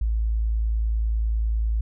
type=tone; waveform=sine; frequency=55 Hz; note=A1; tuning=in tune; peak=-20 dBFS; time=0.01-1.81 s; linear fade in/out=5 ms; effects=none